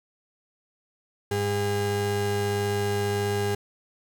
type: tone pair together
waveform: 35% pulse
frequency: 101.65 / 406.6 Hz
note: G#2 / G#4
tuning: -37 / -37 cents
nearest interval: 2 octaves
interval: 2400 cents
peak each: -26 / -26 dBFS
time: 1.31-3.55 s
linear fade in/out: 5 ms
effects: none